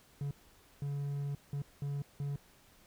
triangle tone bursts at uneven times, 142 Hz, C#3, 42 cents sharp, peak -32 dBFS, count 5, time 0.21-0.31 / 0.82-1.35 / 1.53-1.62 / 1.82-2.02 / 2.2-2.36 s, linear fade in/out 2 ms, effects pink hiss -63 dBFS RMS until 2.86 s

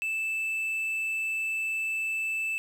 triangle tone with quantisation, 2637 Hz, E7, in tune, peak -26 dBFS, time 0.02-2.58 s, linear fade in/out 0 ms, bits 9, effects none

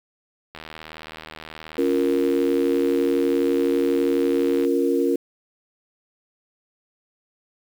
click train, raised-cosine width 0.3 ms, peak -20 dBFS, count 324, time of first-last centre 0.55-4.649 s, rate 78.8 Hz
sine chord, Bb minor, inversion first, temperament equal, 277.2 / 349.2 / 466.2 Hz, Db4 / F4 / Bb4, 0 / 0 / 0 cents, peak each -22 dBFS, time 1.78-5.16 s, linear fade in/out 5 ms
effects 7-bit

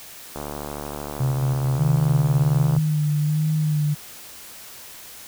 click train, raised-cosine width 1 ms, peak -17 dBFS, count 177, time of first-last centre 0.36-2.764 s, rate 73.2 Hz
sine tone with tremolo, 130.81 Hz, C3, in tune, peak -18 dBFS, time 1.2-2.79 s, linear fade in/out 5 ms, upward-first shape square, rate 4.5 Hz, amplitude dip 30%
sine tone with vibrato, 152.2 Hz, D#3, 38 cents flat, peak -18 dBFS, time 1.78-3.95 s, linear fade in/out 20 ms, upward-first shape sine, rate 1.3 Hz, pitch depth 38 cents each way
effects white hiss -41 dBFS RMS until 5.27 s

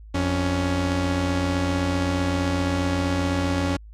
sawtooth tone pair together, 87.9 / 279.1 Hz, F2 / C#4, +12 / +12 cents, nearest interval octave + minor sixth, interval 2000 cents, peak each -20 dBFS, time 0.14-3.77 s, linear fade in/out 10 ms, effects added 53 Hz sine -40 dBFS peak until 3.93 s + low-pass 7000 Hz 12 dB/octave

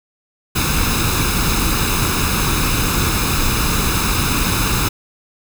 pink noise with comb filter, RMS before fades -17 dBFS, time 0.55-4.89 s, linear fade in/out 10 ms, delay 0.78 ms, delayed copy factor +0.65, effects none

